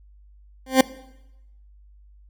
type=tone with exponential growth; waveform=20% pulse; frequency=261.9 Hz; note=C4; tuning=2 cents sharp; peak=-3 dBFS; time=0.66-0.81 s; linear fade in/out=5 ms; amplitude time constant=32 ms; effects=noise-tail reverb RT60 0.9 s tail -19 dB re dry + added 50 Hz sine -48 dBFS peak until 2.29 s